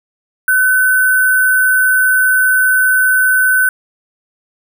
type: tone with sample-and-hold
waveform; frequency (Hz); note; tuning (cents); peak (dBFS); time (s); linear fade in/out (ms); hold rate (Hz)
sine; 1510; F#6; +35; -8; 0.48-3.69; 2; 11025
effects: none